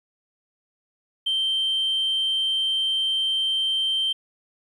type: tone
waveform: sine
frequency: 3130 Hz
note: G7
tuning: 3 cents flat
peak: -19 dBFS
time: 1.26-4.13 s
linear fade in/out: 10 ms
effects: tanh soft clip ceiling -18 dBFS + 10-bit